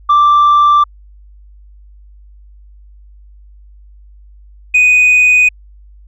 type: tone pair in turn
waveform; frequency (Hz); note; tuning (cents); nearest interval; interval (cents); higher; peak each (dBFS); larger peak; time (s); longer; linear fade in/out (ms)
sine; 1174.7 / 2489; D6 / D#7; 0 / 0; octave + minor second; 1300; second; -3; neither; 0.09-0.84 / 4.74-5.49; neither; 10
effects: tanh soft clip ceiling -4 dBFS + added 50 Hz sine -37 dBFS peak until 6.07 s